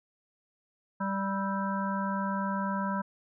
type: harmonic tone with a mistuned harmonic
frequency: 196 Hz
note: G3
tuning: in tune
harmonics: 1 / 3 / 5 / 7 / 8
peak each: -31 / -39 / -33 / -39 / -40 dBFS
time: 1-3.02 s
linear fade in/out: 10 ms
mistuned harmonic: 7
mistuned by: -62 cents
effects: none